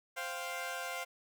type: chord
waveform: 15% pulse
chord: C suspended fourth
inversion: none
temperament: equal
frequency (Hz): 523.3 / 698.5 / 784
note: C5 / F5 / G5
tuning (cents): 0 / 0 / 0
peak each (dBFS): -36 / -34 / -39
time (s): 0.16-1.05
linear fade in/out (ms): 20
effects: none